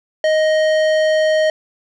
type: tone with tanh clipping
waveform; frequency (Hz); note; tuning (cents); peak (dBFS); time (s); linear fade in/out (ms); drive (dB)
sine; 624; D#5; +5; -14; 0.24-1.5; 2; 15
effects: none